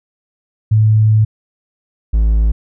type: tone pair in turn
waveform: sine / triangle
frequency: 108.5 / 54.25 Hz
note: A2 / A1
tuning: -24 / -24 cents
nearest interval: octave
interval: 1200 cents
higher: first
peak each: -7 dBFS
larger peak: neither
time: 0.71-1.25 / 2.13-2.52 s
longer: first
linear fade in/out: 10 ms
effects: none